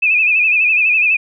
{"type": "tone with vibrato", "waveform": "sine", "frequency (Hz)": 2529, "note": "D#7", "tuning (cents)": 28, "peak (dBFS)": -10, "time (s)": [0.02, 1.17], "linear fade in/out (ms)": 10, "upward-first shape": "sine", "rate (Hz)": 12, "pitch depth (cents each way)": 81, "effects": []}